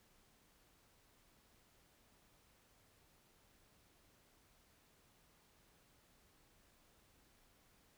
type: silence
effects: pink hiss -71 dBFS RMS until 7.97 s